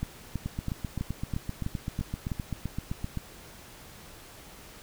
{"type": "two click trains", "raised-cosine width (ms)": 5, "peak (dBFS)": [-18, -19], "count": [8, 22], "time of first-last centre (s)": [[0.03, 2.318], [0.46, 3.173]], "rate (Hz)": [3.06, 7.74], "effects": ["pink hiss -49 dBFS RMS until 4.82 s"]}